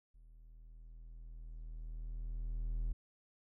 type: tone with level ramp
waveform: triangle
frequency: 40.25 Hz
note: E1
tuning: 41 cents flat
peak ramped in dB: -55 to -31 dBFS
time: 0.14-2.93 s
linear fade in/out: 10 ms
effects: none